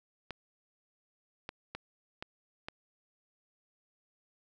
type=clicks; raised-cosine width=0.3 ms; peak=-23 dBFS; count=5; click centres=0.307 / 1.491 / 1.75 / 2.225 / 2.685 s; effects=none